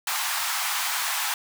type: high-pass noise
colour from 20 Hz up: pink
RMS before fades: -27 dBFS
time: 0.07-1.34 s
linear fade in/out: 2 ms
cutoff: 790 Hz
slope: 48 dB/octave
effects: none